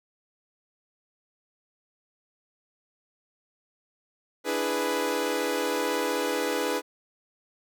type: chord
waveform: sawtooth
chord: E dominant seventh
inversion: third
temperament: equal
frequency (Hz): 293.7 / 329.6 / 415.3 / 493.9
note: D4 / E4 / G#4 / B4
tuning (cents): 0 / 0 / 0 / 0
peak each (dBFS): -29 / -30 / -27 / -25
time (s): 4.44-6.82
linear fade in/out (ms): 50
effects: none